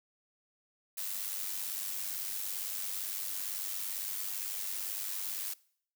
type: noise with amplitude modulation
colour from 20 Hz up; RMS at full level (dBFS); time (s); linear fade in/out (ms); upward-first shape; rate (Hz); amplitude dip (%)
blue; -35; 0.97-5.54; 10; sine; 97.8; 55
effects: noise-tail reverb RT60 0.6 s tail -22 dB re dry